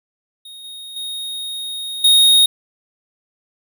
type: tone with level steps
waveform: square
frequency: 3729 Hz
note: A#7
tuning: in tune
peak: -35 / -32 / -25 / -9 dBFS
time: 0.45-2.46 s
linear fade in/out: 5 ms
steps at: 0.64 / 0.96 / 2.04 s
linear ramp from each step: 5 ms
effects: none